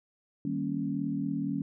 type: chord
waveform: sine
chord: Eb dominant seventh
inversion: none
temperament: equal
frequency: 155.56 / 196 / 233.1 / 277.2 Hz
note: Eb3 / G3 / Bb3 / Db4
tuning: 0 / 0 / 0 / 0 cents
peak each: -36 / -35 / -36 / -32 dBFS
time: 0.45-1.62 s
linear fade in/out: 2 ms
effects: none